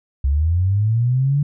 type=linear sweep; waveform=sine; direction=up; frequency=65.41 to 146.7 Hz; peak=-14 dBFS; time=0.24-1.43 s; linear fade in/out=5 ms; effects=none